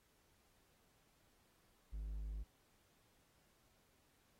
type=tone; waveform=triangle; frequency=51.91 Hz; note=G#1; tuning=in tune; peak=-40 dBFS; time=1.92-2.44 s; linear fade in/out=20 ms; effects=pink hiss -75 dBFS RMS until 4.39 s + AAC 48 kbps